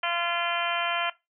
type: harmonic tone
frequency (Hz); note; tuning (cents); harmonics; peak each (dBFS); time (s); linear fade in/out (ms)
343.8; F4; -27; 2 / 3 / 4 / 5 / 6 / 7 / 8 / 9; -32 / -33 / -31 / -33 / -36 / -33 / -35 / -32; 0.03-1.1; 5
effects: noise-tail reverb RT60 0.2 s tail -18 dB re dry